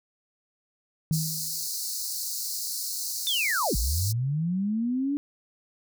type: tone with exponential decay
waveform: sine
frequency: 158.2 Hz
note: D#3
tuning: 29 cents sharp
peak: -20 dBFS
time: 1.11-1.67 s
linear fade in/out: 0 ms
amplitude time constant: 120 ms
type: high-pass noise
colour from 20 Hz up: pink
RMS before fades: -32 dBFS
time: 1.12-4.13 s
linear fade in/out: 20 ms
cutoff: 4200 Hz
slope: 96 dB/octave
type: linear two-way sweep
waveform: sine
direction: down then up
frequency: 3619 to 47.65 to 291.8 Hz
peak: -24 dBFS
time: 3.27-5.17 s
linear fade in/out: 0 ms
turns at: 3.76 s
effects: none